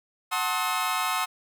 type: chord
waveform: sawtooth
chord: F# diminished seventh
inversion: none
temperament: just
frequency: 740 / 888 / 1065.6 / 1278.7 Hz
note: F#5 / A5 / C6 / Eb6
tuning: 0 / +16 / +31 / +47 cents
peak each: -28 / -29 / -26 / -25 dBFS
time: 0.31-1.26 s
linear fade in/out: 20 ms
effects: none